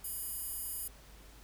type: tone with high-pass filter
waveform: square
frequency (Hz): 990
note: B5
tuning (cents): +4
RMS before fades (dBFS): -40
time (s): 0.04-0.88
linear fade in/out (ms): 5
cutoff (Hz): 12000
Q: 1.8
effects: added 50 Hz sine -55 dBFS peak until 1.43 s + pink hiss -58 dBFS RMS until 1.43 s